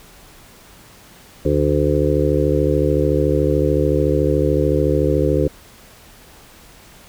harmonic tone, 73.7 Hz, D2, 7 cents sharp, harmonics 1 / 2 / 4 / 5 / 6 / 7, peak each -21 / -21 / -21 / -21 / -21 / -21 dBFS, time 1.45-5.48 s, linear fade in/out 5 ms, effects pink hiss -45 dBFS RMS until 7.08 s

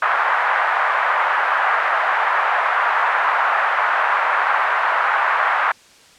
white band-pass noise, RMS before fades -18 dBFS, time 0.02-5.72 s, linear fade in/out 5 ms, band 760 to 1600 Hz, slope 24 dB/octave, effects white hiss -48 dBFS RMS until 6.18 s + low-pass 7000 Hz 12 dB/octave

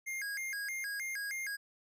square tone with vibrato, 1864.7 Hz, A#6, in tune, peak -37 dBFS, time 0.06-1.57 s, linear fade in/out 20 ms, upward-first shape square, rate 3.2 Hz, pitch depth 220 cents each way, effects none

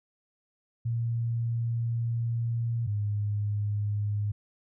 sine tone pair in turn, 116.54 / 103.64 Hz, A#2 / G#2, 0 / -3 cents, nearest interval major second, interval 203 cents, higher first, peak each -26 / -26 dBFS, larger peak neither, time 0.85-2.87 / 2.87-4.32 s, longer first, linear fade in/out 10 ms, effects none

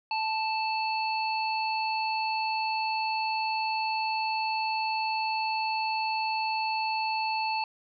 harmonic tone, 880 Hz, A5, in tune, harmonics 1 / 3 / 5, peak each -28 / -33 / -36 dBFS, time 0.11-7.64 s, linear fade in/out 2 ms, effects none

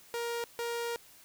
sawtooth tone bursts at uneven times, 470.2 Hz, A#4, 15 cents sharp, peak -29 dBFS, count 2, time 0.14-0.44 / 0.59-0.96 s, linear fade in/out 0 ms, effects white hiss -57 dBFS RMS until 1.24 s

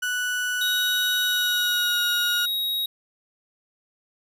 35% pulse tone with pitch glide, 1480 to 1436.2 Hz, F#6 to F6, 0 to +48 cents, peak -22 dBFS, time 0.02-2.46 s, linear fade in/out 10 ms, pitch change -52 cents, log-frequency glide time 1.24-2 s
square tone, 3797 Hz, A#7, 31 cents sharp, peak -24 dBFS, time 0.61-2.86 s, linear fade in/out 5 ms
effects none

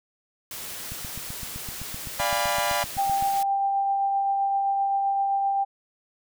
white noise, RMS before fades -36 dBFS, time 0.51-3.43 s, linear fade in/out 2 ms
click train, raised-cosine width 5 ms, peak -25 dBFS, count 19, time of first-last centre 0.92-3.225 s, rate 7.81 Hz
sawtooth chord, D diminished seventh, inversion none, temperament equal with one note detuned, 587.3 / 698.5 / 814.5 / 987.8 Hz, D5 / F5 / Ab5 / Cb6, 0 / 0 / -34 / 0 cents, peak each -25 dBFS, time 2.19-2.84 s, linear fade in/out 10 ms
sine tone with tremolo, 790 Hz, G5, 13 cents sharp, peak -20 dBFS, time 2.97-5.65 s, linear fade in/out 20 ms, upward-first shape triangle, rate 7.7 Hz, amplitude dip 25%
effects none

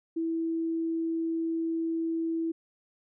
sine tone, 328.2 Hz, E4, 8 cents flat, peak -27 dBFS, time 0.16-2.52 s, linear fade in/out 10 ms, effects none

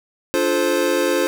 square chord, D minor seventh, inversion none, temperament equal with one note detuned, 293.7 / 349.2 / 432.9 / 523.3 Hz, D4 / F4 / A4 / C5, 0 / 0 / -28 / 0 cents, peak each -25 / -22 / -25 / -21 dBFS, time 0.34-1.27 s, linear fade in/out 0 ms, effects none

